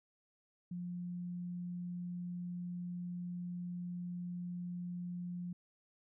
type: tone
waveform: sine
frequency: 176.7 Hz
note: F3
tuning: 21 cents sharp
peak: -39 dBFS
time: 0.71-5.53 s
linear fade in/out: 5 ms
effects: none